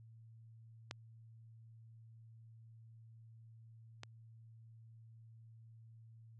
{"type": "clicks", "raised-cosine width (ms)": 0.2, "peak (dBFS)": [-24, -29], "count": 2, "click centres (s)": [0.911, 4.034], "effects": ["added 113 Hz sine -56 dBFS peak until 6.39 s", "resampled to 24000 Hz"]}